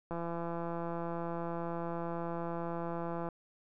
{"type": "click train", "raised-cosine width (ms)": 1, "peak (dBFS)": -25, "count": 538, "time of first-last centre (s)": [0.11, 3.288], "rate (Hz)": 169, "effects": []}